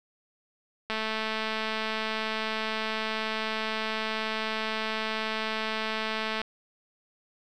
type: click train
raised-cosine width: 0.3 ms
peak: -15 dBFS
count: 1209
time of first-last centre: 0.9-6.416 s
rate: 219 Hz
effects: none